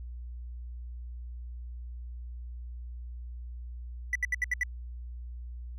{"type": "tone bursts", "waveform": "triangle", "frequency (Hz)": 1975.5, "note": "B6", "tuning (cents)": 0, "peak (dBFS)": -23, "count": 6, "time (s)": [4.13, 4.634], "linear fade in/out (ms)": 2, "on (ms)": 24, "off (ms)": 72, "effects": ["added 60 Hz sine -38 dBFS peak until 5.78 s"]}